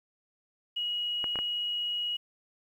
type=tone; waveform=sine; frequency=2901 Hz; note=F#7; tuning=35 cents flat; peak=-29 dBFS; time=0.76-2.17 s; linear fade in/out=10 ms
type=clicks; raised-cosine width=0.5 ms; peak=-21 dBFS; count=3; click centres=1.242 / 1.357 / 1.389 s
effects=10-bit